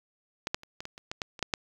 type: clicks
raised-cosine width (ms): 0.2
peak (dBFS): -13 / -10 / -29 / -21 / -21 / -27 / -17 / -14 / -26 / -10 / -9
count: 11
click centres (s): 0.471 / 0.545 / 0.634 / 0.805 / 0.854 / 0.979 / 1.115 / 1.218 / 1.392 / 1.427 / 1.538
effects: 8-bit